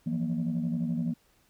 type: tone cluster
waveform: sine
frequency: 165.6 / 177.3 / 236.3 Hz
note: E3 / F3 / A#3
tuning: +8 / +26 / +24 cents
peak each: -30 / -33 / -29 dBFS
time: 0.06-1.14 s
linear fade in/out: 10 ms
effects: tanh soft clip ceiling -22 dBFS + pink hiss -66 dBFS RMS until 1.49 s